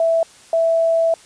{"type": "tone pair in turn", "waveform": "sine", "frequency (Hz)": [659.3, 659.3], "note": ["E5", "E5"], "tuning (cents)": [0, 0], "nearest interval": "unison", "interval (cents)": 0, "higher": "neither", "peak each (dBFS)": -13, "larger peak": "neither", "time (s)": [[0, 0.23], [0.53, 1.14]], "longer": "second", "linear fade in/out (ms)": 2, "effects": ["white hiss -46 dBFS RMS until 1.25 s", "resampled to 22050 Hz"]}